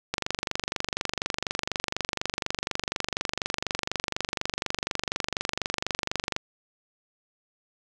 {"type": "click train", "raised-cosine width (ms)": 0.2, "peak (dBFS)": -9, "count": 151, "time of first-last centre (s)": [0.14, 6.364], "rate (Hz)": 24.1, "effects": []}